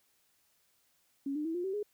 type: tone with pitch steps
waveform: sine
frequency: 277.2 / 300.5 / 325.9 / 353.3 / 383.1 / 415.3 Hz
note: C#4 / D4 / E4 / F4 / G4 / G#4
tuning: 0 / +40 / -20 / +20 / -40 / 0 cents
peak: -32 dBFS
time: 1.26-1.83 s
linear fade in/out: 5 ms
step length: 95 ms
effects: white hiss -72 dBFS RMS until 1.93 s